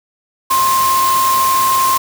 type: tone in noise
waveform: sine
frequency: 1057 Hz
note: C6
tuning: 17 cents sharp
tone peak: -11 dBFS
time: 0.5-1.98 s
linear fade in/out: 10 ms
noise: white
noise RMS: -20 dBFS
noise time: 0.5-1.98 s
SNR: +6 dB
effects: none